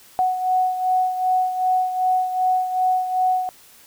sine beating tone pair, 740 / 742.6 Hz, F#5 / F#5, 0 / +6 cents, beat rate 2.6 Hz, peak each -18 / -25 dBFS, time 0.19-3.49 s, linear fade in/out 0 ms, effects white hiss -49 dBFS RMS until 3.86 s

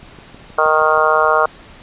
click train, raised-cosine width 3 ms, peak -26 dBFS, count 7, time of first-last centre 0.03-0.976 s, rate 6.34 Hz
harmonic tone, 155.56 Hz, D#3, in tune, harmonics 3 / 4 / 5 / 6 / 7 / 8 / 9, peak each -19 / -17 / -20 / -22 / -17 / -18 / -18 dBFS, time 0.58-1.46 s, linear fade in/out 5 ms
effects pink hiss -41 dBFS RMS until 1.82 s + resampled to 8000 Hz

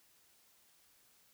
silence, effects white hiss -68 dBFS RMS until 1.33 s

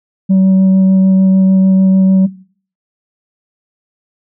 sine tone with vibrato, 190 Hz, F#3, 46 cents sharp, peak -3 dBFS, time 0.29-2.27 s, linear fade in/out 20 ms, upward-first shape triangle, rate 6.7 Hz, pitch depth 11 cents each way, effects noise-tail reverb RT60 0.5 s tail -20 dB re dry + tanh soft clip ceiling -5 dBFS

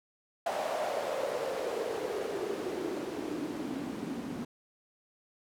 white noise with band-pass filter sweep, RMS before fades -35 dBFS, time 0.46-4.45 s, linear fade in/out 5 ms, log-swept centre 680 to 230 Hz, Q 4.5, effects none

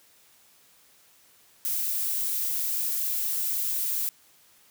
violet noise, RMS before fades -28 dBFS, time 1.65-4.09 s, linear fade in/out 0 ms, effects white hiss -59 dBFS RMS until 4.7 s + high-pass 60 Hz 12 dB/octave

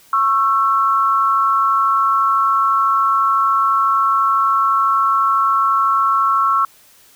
sine tone pair together, 1100 / 1334 Hz, C#6 / E6, -14 / +20 cents, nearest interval minor third, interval 334 cents, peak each -15 dBFS, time 0.13-6.65 s, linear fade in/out 2 ms, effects white hiss -49 dBFS RMS until 7.15 s

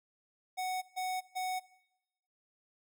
square tone bursts, 742 Hz, F#5, 5 cents sharp, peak -34 dBFS, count 3, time 0.57-1.6 s, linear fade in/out 20 ms, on 250 ms, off 140 ms, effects noise-tail reverb RT60 0.9 s tail -20 dB re dry

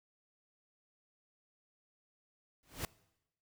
pink noise with exponential growth, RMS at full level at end -35 dBFS, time 2.63-2.85 s, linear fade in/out 1 ms, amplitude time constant 46 ms, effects noise-tail reverb RT60 0.9 s tail -22 dB re dry

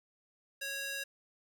square tone with high-pass filter, 551 Hz, C#5, 11 cents flat, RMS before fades -39 dBFS, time 0.61-1.04 s, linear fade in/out 10 ms, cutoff 1700 Hz, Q 1, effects none

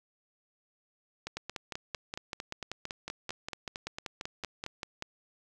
two click trains, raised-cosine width 0.2 ms, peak -19 / -20 dBFS, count 20 / 16, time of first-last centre 1.37-5.024 / 1.27-4.664 s, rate 5.2 / 4.42 Hz, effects none

